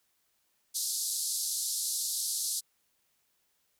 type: band-pass noise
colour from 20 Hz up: white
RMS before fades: -33 dBFS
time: 0.74-2.61 s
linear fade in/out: 20 ms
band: 4000 to 12000 Hz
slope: 48 dB/octave
effects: white hiss -74 dBFS RMS until 3.79 s